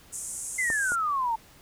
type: band-pass noise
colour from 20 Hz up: white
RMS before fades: -36 dBFS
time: 0.12-0.96 s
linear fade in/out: 20 ms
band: 6700 to 9700 Hz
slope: 48 dB/octave
type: exponential sweep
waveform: sine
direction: down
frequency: 2100 to 880 Hz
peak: -24 dBFS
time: 0.58-1.36 s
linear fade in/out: 10 ms
type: clicks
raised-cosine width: 1 ms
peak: -20 / -22 dBFS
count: 2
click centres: 0.702 / 0.92 s
effects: pink hiss -54 dBFS RMS until 1.61 s